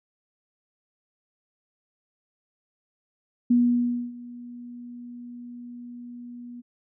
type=tone with ADSR envelope; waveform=sine; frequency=241.9 Hz; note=B3; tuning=36 cents flat; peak=-15 dBFS; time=3.5-6.62 s; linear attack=9 ms; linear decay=610 ms; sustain=-22 dB; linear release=25 ms; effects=none